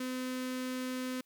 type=tone with notch filter; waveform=sawtooth; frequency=255.3 Hz; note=C4; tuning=42 cents flat; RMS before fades=-37 dBFS; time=0-1.21 s; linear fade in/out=5 ms; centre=780 Hz; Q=1.7; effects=white hiss -74 dBFS RMS until 1.25 s